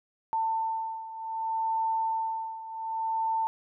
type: beating tone pair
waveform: sine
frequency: 894 / 894.65 Hz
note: A5 / A5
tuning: +27 / +29 cents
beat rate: 0.65 Hz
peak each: -29 / -33 dBFS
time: 0.33-3.47 s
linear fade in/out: 0 ms
effects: none